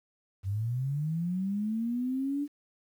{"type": "linear sweep", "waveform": "sine", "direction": "up", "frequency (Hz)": [92.5, 293.7], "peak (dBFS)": -28, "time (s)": [0.43, 2.48], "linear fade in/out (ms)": 50, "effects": ["10-bit"]}